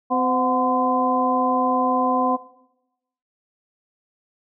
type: harmonic tone with a mistuned harmonic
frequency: 256.3 Hz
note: C4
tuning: 36 cents flat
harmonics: 1 / 2 / 3 / 4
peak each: -23 / -26 / -22 / -22 dBFS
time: 0.1-2.37 s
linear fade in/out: 20 ms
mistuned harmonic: 3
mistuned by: -70 cents
effects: noise-tail reverb RT60 0.9 s tail -17 dB re dry